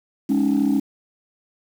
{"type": "chord", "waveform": "sine", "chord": "Ab suspended fourth", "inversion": "none", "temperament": "equal", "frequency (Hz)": [207.7, 277.2, 311.1], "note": ["Ab3", "Db4", "Eb4"], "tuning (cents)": [0, 0, 0], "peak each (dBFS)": [-20, -17, -22], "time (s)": [0.29, 0.8], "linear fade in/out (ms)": 10, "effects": ["tanh soft clip ceiling -12 dBFS", "7-bit"]}